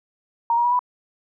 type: tone with pitch steps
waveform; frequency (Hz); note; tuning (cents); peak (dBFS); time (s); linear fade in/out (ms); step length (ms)
sine; 932.3 / 950.8 / 969.6 / 988.9; A#5 / A#5 / B5 / B5; 0 / +34 / -32 / +2; -16; 0.5-0.792; 2; 73
effects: none